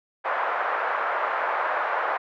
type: band-pass noise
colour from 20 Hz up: white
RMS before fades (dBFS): -26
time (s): 0.24-2.18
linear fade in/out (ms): 20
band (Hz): 560 to 1500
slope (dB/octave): 24
effects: none